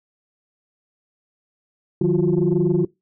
sine tone cluster, 154.9 / 182 / 344.1 / 365.6 Hz, D#3 / F#3 / F4 / F#4, -7 / -28 / -26 / -21 cents, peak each -20 dBFS, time 2.01-2.85 s, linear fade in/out 5 ms, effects noise-tail reverb RT60 0.2 s tail -23 dB re dry + tanh soft clip ceiling -9 dBFS

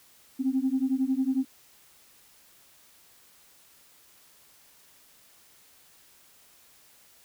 sine beating tone pair, 258.3 / 269.3 Hz, C4 / C#4, -22 / -50 cents, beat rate 11 Hz, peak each -26 dBFS, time 0.39-1.45 s, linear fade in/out 20 ms, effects tanh soft clip ceiling -16 dBFS + white hiss -58 dBFS RMS until 7.24 s

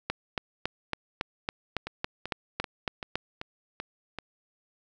two click trains, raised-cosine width 0.3 ms, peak -19 / -12 dBFS, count 7 / 12, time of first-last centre 1.87-4.187 / 0.1-3.156 s, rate 2.59 / 3.6 Hz, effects none

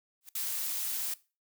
blue noise with exponential growth, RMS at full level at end -43 dBFS, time 0.21-0.29 s, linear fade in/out 1 ms, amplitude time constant 16 ms
blue noise, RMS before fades -34 dBFS, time 0.35-1.14 s, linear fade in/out 5 ms
effects noise-tail reverb RT60 0.3 s tail -19 dB re dry

